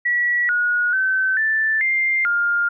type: tone with pitch steps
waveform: sine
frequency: 1935 / 1449 / 1534 / 1764 / 2102 / 1408 Hz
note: B6 / F#6 / G6 / A6 / C7 / F6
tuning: -36 / -37 / -38 / +4 / +7 / +14 cents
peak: -16 dBFS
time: 0.05-2.69 s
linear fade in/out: 10 ms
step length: 440 ms
effects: none